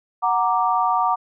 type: chord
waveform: sine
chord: Gb augmented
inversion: none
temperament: equal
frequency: 740 / 932.3 / 1174.7 Hz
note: Gb5 / Bb5 / D6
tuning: 0 / 0 / 0 cents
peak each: -21 dBFS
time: 0.22-1.16 s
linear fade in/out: 20 ms
effects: none